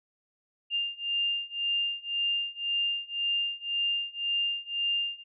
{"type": "beating tone pair", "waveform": "sine", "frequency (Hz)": [2800, 2801.9], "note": ["F7", "F7"], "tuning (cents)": [4, 5], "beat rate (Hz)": 1.9, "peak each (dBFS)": [-31, -30], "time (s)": [0.7, 5.24], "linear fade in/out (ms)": 50, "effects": []}